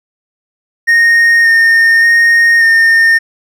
triangle tone with pitch steps, 1854 / 1830 / 1854 / 1824 Hz, A#6 / A#6 / A#6 / A#6, -10 / -32 / -10 / -38 cents, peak -3 dBFS, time 0.87-3.19 s, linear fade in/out 20 ms, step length 580 ms, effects none

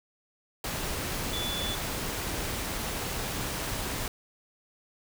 sine tone in noise, 3459 Hz, A7, 30 cents flat, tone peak -33 dBFS, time 1.33-1.75 s, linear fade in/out 2 ms, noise pink, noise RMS -33 dBFS, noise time 0.64-4.08 s, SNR -3 dB, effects none

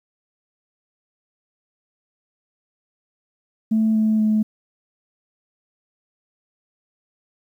sine tone with pitch steps, 220 / 217.7 / 215.5 Hz, A3 / A3 / A3, 0 / -18 / -36 cents, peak -14 dBFS, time 3.71-4.43 s, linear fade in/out 10 ms, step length 240 ms, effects tanh soft clip ceiling -11 dBFS + 9-bit

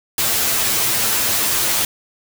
white noise with comb filter, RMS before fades -18 dBFS, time 0.18-1.85 s, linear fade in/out 2 ms, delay 8.9 ms, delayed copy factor +0.9, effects none

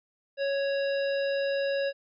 harmonic tone, 554.4 Hz, C#5, in tune, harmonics 1 / 3 / 5 / 7 / 9, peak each -26 / -36 / -40 / -43 / -45 dBFS, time 0.37-1.93 s, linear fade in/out 50 ms, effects none

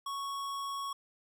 sine tone with hard clipping, 1108.7 Hz, C#6, in tune, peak -37 dBFS, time 0.06-0.93 s, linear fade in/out 5 ms, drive 18 dB, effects none

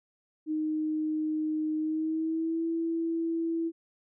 sine tone with pitch glide, 310 to 330.3 Hz, D#4 to E4, -6 to +4 cents, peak -27 dBFS, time 0.46-3.72 s, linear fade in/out 50 ms, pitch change +110 cents, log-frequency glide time 1.77-2.66 s, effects none

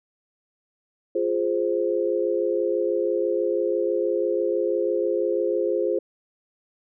sine chord, F minor, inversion none, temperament equal, 349.2 / 415.3 / 523.3 Hz, F4 / Ab4 / C5, 0 / 0 / 0 cents, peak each -25 dBFS, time 1.15-5.99 s, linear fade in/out 5 ms, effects none

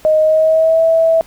sine tone with pitch glide, 622.3 to 653.6 Hz, D#5 to E5, 0 to -15 cents, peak -8 dBFS, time 0.05-1.21 s, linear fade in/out 0 ms, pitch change +85 cents, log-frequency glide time 0.21-0.82 s, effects pink hiss -44 dBFS RMS until 1.26 s

